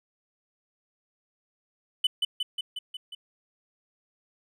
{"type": "tone with echo", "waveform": "triangle", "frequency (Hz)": 2999, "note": "F#7", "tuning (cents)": 23, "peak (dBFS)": -18, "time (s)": [2.04, 2.07], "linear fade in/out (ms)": 5, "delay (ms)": 180, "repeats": 6, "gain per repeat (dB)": -3, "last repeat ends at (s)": 3.15, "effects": []}